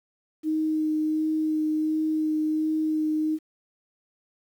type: tone with vibrato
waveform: sine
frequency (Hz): 311.1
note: D#4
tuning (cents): 0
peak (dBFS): -22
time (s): 0.43-3.39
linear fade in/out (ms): 50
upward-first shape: sine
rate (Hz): 1.4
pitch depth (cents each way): 12
effects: 9-bit